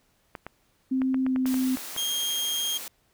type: clicks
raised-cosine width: 0.5 ms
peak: -21 dBFS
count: 10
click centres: 0.352 / 0.466 / 1.018 / 1.144 / 1.265 / 1.361 / 1.457 / 1.542 / 1.771 / 1.964 s
type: tone with pitch glide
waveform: sine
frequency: 261.6 to 258.6 Hz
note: C4 to C4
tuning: 0 to -20 cents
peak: -22 dBFS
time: 0.91-1.76 s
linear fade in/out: 10 ms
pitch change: -20 cents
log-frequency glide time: 1.24-1.34 s
type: high-pass noise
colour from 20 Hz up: white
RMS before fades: -38 dBFS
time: 1.46-2.88 s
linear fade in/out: 2 ms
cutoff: 200 Hz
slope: 48 dB/octave
type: tone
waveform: sawtooth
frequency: 3229 Hz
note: G#7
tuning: 49 cents flat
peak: -23 dBFS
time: 1.97-2.78 s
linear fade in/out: 10 ms
effects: pink hiss -67 dBFS RMS until 3.13 s